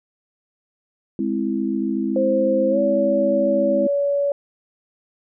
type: chord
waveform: sine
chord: Ab augmented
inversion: none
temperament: equal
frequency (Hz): 207.7 / 261.6 / 329.6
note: Ab3 / C4 / E4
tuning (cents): 0 / 0 / 0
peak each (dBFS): -24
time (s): 1.19-3.87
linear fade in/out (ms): 2
type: tone with pitch glide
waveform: sine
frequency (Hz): 526 to 567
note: C5 to C#5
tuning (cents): +9 to +39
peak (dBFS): -17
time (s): 2.16-4.32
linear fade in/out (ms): 2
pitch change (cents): +130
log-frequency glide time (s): 2.69-2.79
effects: none